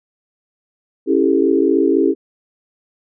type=chord; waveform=sine; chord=A dominant seventh; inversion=first; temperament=just; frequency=275 / 330 / 396 / 440 Hz; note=C#4 / E4 / G4 / A4; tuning=-14 / +2 / +18 / 0 cents; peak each=-17 / -16 / -16 / -20 dBFS; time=1.06-2.15 s; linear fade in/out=50 ms; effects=none